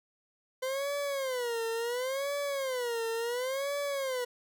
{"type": "tone with vibrato", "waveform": "40% pulse", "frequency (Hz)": 510, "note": "C5", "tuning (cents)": -44, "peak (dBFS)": -30, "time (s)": [0.62, 4.25], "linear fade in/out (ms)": 10, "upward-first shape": "sine", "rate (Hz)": 0.71, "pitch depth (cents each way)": 200, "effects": []}